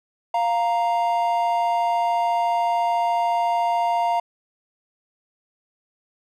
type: tone pair together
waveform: triangle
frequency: 698.5 / 932.4 Hz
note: F5 / A#5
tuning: 0 / 0 cents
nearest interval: perfect fourth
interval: 500 cents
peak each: -19 / -20 dBFS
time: 0.34-4.2 s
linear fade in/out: 5 ms
effects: none